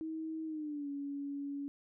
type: tone with pitch glide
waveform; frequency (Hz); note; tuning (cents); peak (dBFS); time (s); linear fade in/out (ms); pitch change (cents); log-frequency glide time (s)
sine; 318.8 to 282.4; D#4 to C#4; +42 to +32; -37; 0.01-1.68; 0; -210; 0.45-0.89
effects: none